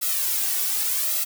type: noise with flanger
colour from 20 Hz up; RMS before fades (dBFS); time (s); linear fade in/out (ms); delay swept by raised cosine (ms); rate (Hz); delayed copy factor
blue; -24; 0.01-1.25; 20; 1.5 to 2.7; 0.86; +1
effects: none